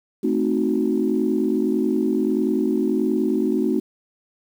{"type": "chord", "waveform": "sine", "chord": "A diminished seventh", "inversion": "none", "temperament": "equal", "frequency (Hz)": [220, 261.6, 311.1, 370], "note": ["A3", "C4", "Eb4", "Gb4"], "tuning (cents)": [0, 0, 0, 0], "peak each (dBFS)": -23, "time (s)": [0.23, 3.8], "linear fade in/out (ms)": 10, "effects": ["tanh soft clip ceiling -8 dBFS", "8-bit"]}